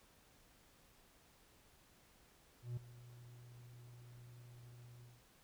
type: tone with ADSR envelope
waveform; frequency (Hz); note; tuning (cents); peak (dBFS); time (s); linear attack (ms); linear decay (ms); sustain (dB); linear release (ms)
triangle; 120.9; B2; -36; -36; 2.62-5.25; 150; 6; -17; 220
effects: pink hiss -68 dBFS RMS until 5.43 s